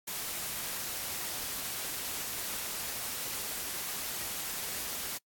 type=noise; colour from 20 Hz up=white; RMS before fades=-37 dBFS; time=0.07-5.18 s; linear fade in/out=10 ms; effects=noise-tail reverb RT60 0.1 s tail -25 dB re dry + AAC 64 kbps